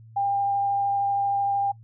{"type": "tone with vibrato", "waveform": "sine", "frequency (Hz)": 799, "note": "G5", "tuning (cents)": 33, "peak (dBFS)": -21, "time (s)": [0.16, 1.72], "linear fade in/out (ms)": 10, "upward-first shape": "triangle", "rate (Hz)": 13, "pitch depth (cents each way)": 9, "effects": ["noise-tail reverb RT60 0.1 s tail -22 dB re dry", "added 112 Hz sine -45 dBFS peak until 1.83 s"]}